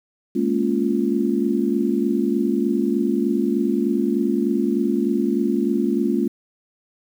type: chord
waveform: sine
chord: Bb minor seventh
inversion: third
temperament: just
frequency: 209.8 / 233.1 / 279.7 / 349.6 Hz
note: Ab3 / Bb3 / Db4 / F4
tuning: +18 / 0 / +16 / +2 cents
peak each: -23 dBFS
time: 0.35-6.28 s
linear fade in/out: 10 ms
effects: 8-bit